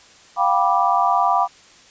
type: chord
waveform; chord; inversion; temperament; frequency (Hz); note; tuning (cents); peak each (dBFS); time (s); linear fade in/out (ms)
sine; G dominant seventh; third; just; 705.6 / 784 / 980 / 1176; F5 / G5 / B5 / D6; +18 / 0 / -14 / +2; -20; 0.36-1.48; 50
effects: white hiss -48 dBFS RMS until 1.9 s + resampled to 16000 Hz